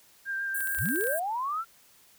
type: tone with vibrato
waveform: sine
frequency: 1588 Hz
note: G6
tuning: 22 cents sharp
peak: -29 dBFS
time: 0.25-1.19 s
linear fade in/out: 50 ms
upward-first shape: triangle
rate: 6.8 Hz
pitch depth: 23 cents each way
type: high-pass noise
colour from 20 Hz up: white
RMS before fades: -35 dBFS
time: 0.54-1.2 s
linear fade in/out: 10 ms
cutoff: 8000 Hz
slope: 96 dB/octave
type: clicks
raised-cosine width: 0.2 ms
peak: -27 dBFS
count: 10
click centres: 0.606 / 0.673 / 0.748 / 0.787 / 0.857 / 0.888 / 0.959 / 1.01 / 1.04 / 1.07 s
type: linear sweep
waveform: sine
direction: up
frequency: 39.01 to 1389 Hz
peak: -28 dBFS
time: 0.77-1.65 s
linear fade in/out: 50 ms
effects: white hiss -59 dBFS RMS until 2.18 s